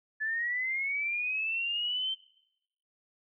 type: linear sweep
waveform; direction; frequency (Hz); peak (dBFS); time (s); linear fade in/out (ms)
sine; up; 1723 to 3124; -29; 0.2-2.15; 20
effects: noise-tail reverb RT60 0.9 s tail -23 dB re dry